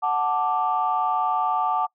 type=chord; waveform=sine; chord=D major; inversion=first; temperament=equal; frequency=740 / 880 / 1174.7 Hz; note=F#5 / A5 / D6; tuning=0 / 0 / 0 cents; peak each=-24 dBFS; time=0.02-1.87 s; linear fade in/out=20 ms; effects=noise-tail reverb RT60 0.1 s tail -24 dB re dry + tanh soft clip ceiling -11 dBFS